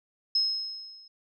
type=tone with level ramp; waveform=sine; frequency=5160 Hz; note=E8; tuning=38 cents flat; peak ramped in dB=-20 to -50 dBFS; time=0.35-1.08 s; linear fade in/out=5 ms; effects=none